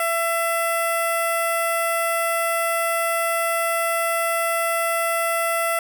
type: tone with notch filter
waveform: 10% pulse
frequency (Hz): 670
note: E5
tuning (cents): +28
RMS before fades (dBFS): -22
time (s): 0-5.79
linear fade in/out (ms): 2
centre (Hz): 4000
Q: 0.56
effects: none